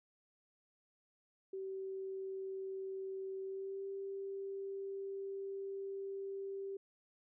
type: tone with pitch glide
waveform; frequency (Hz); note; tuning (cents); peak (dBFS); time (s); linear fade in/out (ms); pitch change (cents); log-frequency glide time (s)
sine; 384 to 391.8; G4 to G4; -36 to -1; -40; 1.53-6.77; 5; +35; 3.42-3.86
effects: none